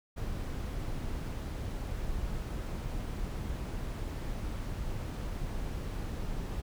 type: noise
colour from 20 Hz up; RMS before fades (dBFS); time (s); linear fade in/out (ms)
brown; -36; 0.16-6.62; 20
effects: none